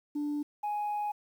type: tone pair in turn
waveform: sine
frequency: 293.7 / 832.7 Hz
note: D4 / G#5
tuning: 0 / +4 cents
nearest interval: octave + tritone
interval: 1804 cents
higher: second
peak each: -28 dBFS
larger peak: neither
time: 0.15-0.43 / 0.63-1.12 s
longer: second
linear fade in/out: 10 ms
effects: tanh soft clip ceiling -28 dBFS + 10-bit